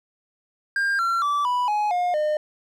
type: tone with pitch steps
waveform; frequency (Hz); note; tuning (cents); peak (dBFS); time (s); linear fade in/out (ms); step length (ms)
triangle; 1602 / 1362.8 / 1159.3 / 986.1 / 838.9 / 713.6 / 607; G6 / F6 / D6 / B5 / G#5 / F5 / D#5; +37 / -43 / -23 / -3 / +17 / +37 / -43; -18; 0.76-2.37; 2; 230
effects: none